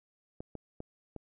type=clicks; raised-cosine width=2 ms; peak=-28 dBFS; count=4; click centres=0.405 / 0.553 / 0.804 / 1.163 s; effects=none